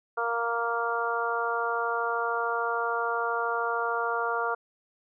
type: harmonic tone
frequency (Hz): 233.1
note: A#3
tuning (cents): 0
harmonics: 2 / 3 / 4 / 5 / 6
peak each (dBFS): -32 / -33 / -33 / -32 / -31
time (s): 0.17-4.55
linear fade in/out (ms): 10
effects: none